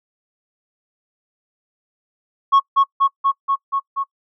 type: tone with echo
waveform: sine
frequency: 1100 Hz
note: C#6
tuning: 14 cents flat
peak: -6 dBFS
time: 2.52-2.6 s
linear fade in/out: 20 ms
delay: 240 ms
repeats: 6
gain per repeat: -2 dB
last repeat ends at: 4.04 s
effects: noise-tail reverb RT60 0.1 s tail -24 dB re dry + tanh soft clip ceiling -8 dBFS